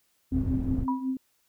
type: low-pass noise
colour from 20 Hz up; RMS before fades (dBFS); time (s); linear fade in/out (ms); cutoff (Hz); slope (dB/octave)
white; -29; 0.31-0.87; 50; 100; 12
type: tone with tremolo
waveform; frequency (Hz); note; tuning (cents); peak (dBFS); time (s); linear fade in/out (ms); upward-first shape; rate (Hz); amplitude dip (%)
sine; 261.6; C4; 0; -24; 0.32-1.17; 2; triangle; 5.5; 75
type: tone with exponential decay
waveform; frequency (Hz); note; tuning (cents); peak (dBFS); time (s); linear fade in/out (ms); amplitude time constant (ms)
sine; 975; B5; -23; -25; 0.88-1.14; 2; 56
effects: white hiss -70 dBFS RMS until 1.48 s